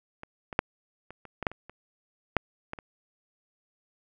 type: clicks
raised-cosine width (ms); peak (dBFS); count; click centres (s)
0.5; -25 / -22 / -6 / -28 / -30 / -18 / -9 / -27 / -29 / -6 / -19 / -26; 12; 0.234 / 0.528 / 0.591 / 1.106 / 1.253 / 1.427 / 1.468 / 1.516 / 1.696 / 2.367 / 2.734 / 2.788
effects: none